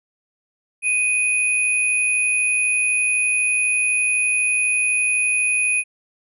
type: tone pair together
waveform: sine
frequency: 2489 / 9956 Hz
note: D#7 / D#9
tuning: 0 / 0 cents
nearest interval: 2 octaves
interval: 2400 cents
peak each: -17 / -24 dBFS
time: 0.82-5.84 s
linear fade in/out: 50 ms
effects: none